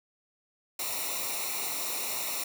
white noise with comb filter, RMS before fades -33 dBFS, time 0.79-2.44 s, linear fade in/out 5 ms, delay 0.62 ms, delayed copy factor -0.8, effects none

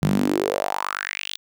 sawtooth tone with high-pass filter sweep, 49.06 Hz, G1, 2 cents sharp, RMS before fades -24 dBFS, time 0.02-1.37 s, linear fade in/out 0 ms, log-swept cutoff 150 to 3700 Hz, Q 5.1, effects none

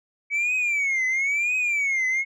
sine tone with vibrato, 2263 Hz, C#7, 35 cents sharp, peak -18 dBFS, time 0.3-2.25 s, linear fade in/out 50 ms, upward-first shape triangle, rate 0.99 Hz, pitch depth 200 cents each way, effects tanh soft clip ceiling -20 dBFS

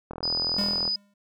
click train, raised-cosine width 1 ms, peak -21 dBFS, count 33, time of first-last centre 0.11-0.877 s, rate 41.7 Hz
sine tone, 4978 Hz, D#8, in tune, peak -24 dBFS, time 0.23-0.96 s, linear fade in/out 5 ms
square tone with exponential decay, 202.2 Hz, G#3, 46 cents flat, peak -26 dBFS, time 0.58-1.14 s, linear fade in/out 5 ms, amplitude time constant 120 ms
effects none

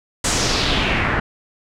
pink noise with low-pass filter sweep, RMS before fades -19 dBFS, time 0.24-1.2 s, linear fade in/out 5 ms, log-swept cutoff 8200 to 1600 Hz, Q 2.5, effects none

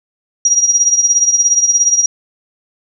sine tone with tremolo, 5730 Hz, F8, 44 cents sharp, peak -5 dBFS, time 0.45-2.06 s, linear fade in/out 2 ms, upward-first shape triangle, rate 17 Hz, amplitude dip 80%, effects none

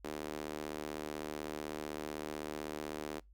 sawtooth tone with high-pass filter, 75.9 Hz, D#2, 42 cents flat, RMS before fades -42 dBFS, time 0.04-3.2 s, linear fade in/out 10 ms, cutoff 340 Hz, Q 1.6, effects noise-tail reverb RT60 0.2 s tail -25 dB re dry + added 50 Hz sine -58 dBFS peak until 3.33 s

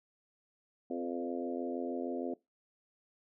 harmonic tone with a mistuned harmonic, 86.4 Hz, F2, 18 cents flat, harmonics 3 / 4 / 5 / 6 / 7 / 8, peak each -38 / -40 / -42 / -44 / -45 / -46 dBFS, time 0.9-2.34 s, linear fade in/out 5 ms, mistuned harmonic 6, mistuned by -15 cents, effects noise-tail reverb RT60 0.2 s tail -21 dB re dry

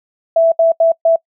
sine tone bursts at uneven times, 660 Hz, E5, 2 cents sharp, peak -7 dBFS, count 4, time 0.36-0.52 / 0.59-0.72 / 0.8-0.92 / 1.05-1.16 s, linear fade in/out 5 ms, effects noise-tail reverb RT60 0.1 s tail -26 dB re dry

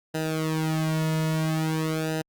sawtooth tone with flanger, 158.2 Hz, D#3, 29 cents sharp, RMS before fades -26 dBFS, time 0.14-2.22 s, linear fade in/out 10 ms, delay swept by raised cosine 0.89 to 2.59 ms, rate 0.49 Hz, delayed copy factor -0.9, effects Opus 48 kbps

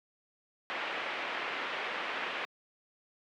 white low-pass noise, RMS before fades -36 dBFS, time 0.7-2.45 s, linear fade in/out 0 ms, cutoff 2700 Hz, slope 24 dB/octave, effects high-pass 400 Hz 12 dB/octave

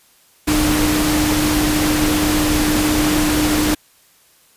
sine tone in noise, 303 Hz, D#4, 46 cents flat, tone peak -16 dBFS, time 0.47-3.75 s, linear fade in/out 10 ms, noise pink, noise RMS -19 dBFS, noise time 0.47-3.75 s, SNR 0 dB, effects white hiss -53 dBFS RMS until 4.56 s + resampled to 32000 Hz

